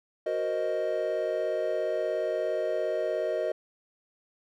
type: chord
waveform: triangle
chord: C half-diminished seventh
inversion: second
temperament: equal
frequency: 370 / 466.2 / 523.3 / 622.3 Hz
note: Gb4 / Bb4 / C5 / Eb5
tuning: 0 / 0 / 0 / 0 cents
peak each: -33 / -31 / -33 / -27 dBFS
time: 0.26-3.52 s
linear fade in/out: 5 ms
effects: none